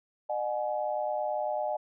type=tone cluster; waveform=sine; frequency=607 / 735 / 845 Hz; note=D#5 / F#5 / G#5; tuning=-43 / -12 / +30 cents; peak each=-31 / -34 / -34 dBFS; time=0.29-1.77 s; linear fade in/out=10 ms; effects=none